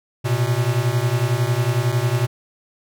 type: beating tone pair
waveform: square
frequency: 116.54 / 127.54 Hz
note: A#2 / C3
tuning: 0 / -44 cents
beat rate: 11 Hz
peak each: -21 / -21 dBFS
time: 0.24-2.27 s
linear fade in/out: 20 ms
effects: none